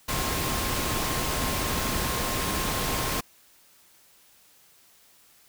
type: tone in noise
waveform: sine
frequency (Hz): 1064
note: C6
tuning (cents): +29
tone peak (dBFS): -36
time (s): 0.08-3.21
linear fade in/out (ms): 10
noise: pink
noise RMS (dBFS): -28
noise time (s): 0.08-3.21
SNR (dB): -11
effects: white hiss -58 dBFS RMS until 5.48 s